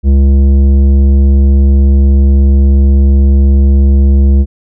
triangle tone with tanh clipping, 68.6 Hz, C#2, 17 cents flat, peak -5 dBFS, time 0.03-4.46 s, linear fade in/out 50 ms, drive 15 dB, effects none

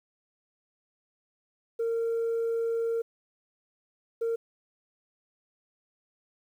sine tone bursts at uneven times, 459.6 Hz, A#4, 25 cents flat, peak -24 dBFS, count 2, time 1.79-3.02 / 4.21-4.36 s, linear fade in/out 10 ms, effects tanh soft clip ceiling -24 dBFS + 10-bit

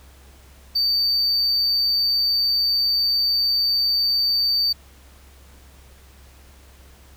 triangle tone with amplitude modulation, 4597 Hz, D8, 38 cents flat, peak -15 dBFS, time 0.75-4.73 s, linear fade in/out 10 ms, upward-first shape sine, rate 127 Hz, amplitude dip 25%, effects added 67 Hz sine -47 dBFS peak until 7.16 s + pink hiss -52 dBFS RMS until 7.16 s

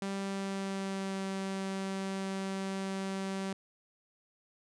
sawtooth tone with pitch glide, 196 to 192.97 Hz, G3 to G3, 0 to -27 cents, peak -30 dBFS, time 0.02-3.53 s, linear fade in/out 2 ms, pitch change -27 cents, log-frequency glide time 0.19-1.22 s, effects resampled to 22050 Hz

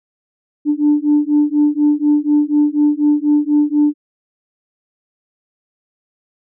sine beating tone pair, 293.7 / 297.8 Hz, D4 / D4, 0 / +24 cents, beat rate 4.1 Hz, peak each -13 dBFS, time 0.65-3.94 s, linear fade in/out 50 ms, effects tanh soft clip ceiling -5 dBFS

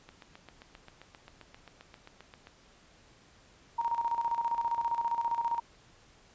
click train, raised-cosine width 0.3 ms, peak -32 dBFS, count 19, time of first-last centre 0.09-2.471 s, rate 7.56 Hz
sine tone with tremolo, 934 Hz, A#5, 3 cents sharp, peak -26 dBFS, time 3.78-5.6 s, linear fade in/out 10 ms, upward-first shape square, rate 15 Hz, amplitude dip 65%
effects pink hiss -60 dBFS RMS until 6.34 s + resampled to 16000 Hz

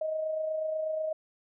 sine tone with amplitude modulation, 628 Hz, D#5, 16 cents sharp, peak -27 dBFS, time 0.01-1.13 s, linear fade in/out 5 ms, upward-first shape sine, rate 28.2 Hz, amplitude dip 40%, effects none

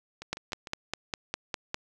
two click trains, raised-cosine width 0.2 ms, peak -23 / -13 dBFS, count 4 / 8, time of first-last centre 0.22-0.672 / 0.33-1.744 s, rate 6.64 / 4.95 Hz, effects none

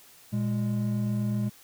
triangle tone pair together, 118.19 / 206.1 Hz, A#2 / G#3, +24 / -13 cents, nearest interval minor seventh, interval 963 cents, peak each -26 dBFS, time 0.32-1.5 s, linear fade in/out 20 ms, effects white hiss -54 dBFS RMS until 1.63 s

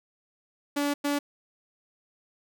sawtooth tone bursts at uneven times, 287.5 Hz, D4, 37 cents flat, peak -21 dBFS, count 2, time 0.76-0.94 / 1.04-1.19 s, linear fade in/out 10 ms, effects none

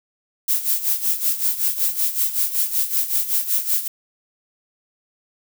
violet noise with tremolo, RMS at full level -18 dBFS, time 0.48-3.88 s, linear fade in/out 5 ms, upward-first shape sine, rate 5.3 Hz, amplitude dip 75%, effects none

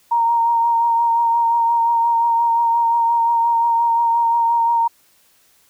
sine tone with vibrato, 930 Hz, A#5, 4 cents flat, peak -13 dBFS, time 0.11-4.88 s, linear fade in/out 10 ms, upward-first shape sine, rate 5.7 Hz, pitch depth 20 cents each way, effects white hiss -56 dBFS RMS until 5.69 s

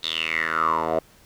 10% pulse tone with band-pass filter sweep, 80.7 Hz, E2, 36 cents flat, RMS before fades -24 dBFS, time 0.03-0.99 s, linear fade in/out 5 ms, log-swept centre 3900 to 630 Hz, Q 8, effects pink hiss -54 dBFS RMS until 1.25 s

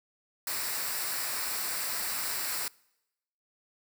white noise with comb filter, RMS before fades -33 dBFS, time 0.47-2.68 s, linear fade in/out 2 ms, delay 0.31 ms, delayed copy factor -0.6, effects noise-tail reverb RT60 0.9 s tail -25 dB re dry

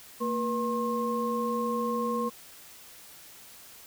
sine tone cluster, 229 / 482.8 / 1070 Hz, A#3 / B4 / C6, -31 / -39 / +38 cents, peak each -31 dBFS, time 0.2-2.3 s, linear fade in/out 20 ms, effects white hiss -50 dBFS RMS until 3.86 s

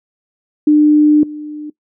sine tone with level steps, 300 Hz, D4, 37 cents sharp, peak -5 / -23 dBFS, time 0.67-1.7 s, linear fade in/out 5 ms, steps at 1.23 s, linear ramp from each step 2 ms, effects noise-tail reverb RT60 0.1 s tail -19 dB re dry

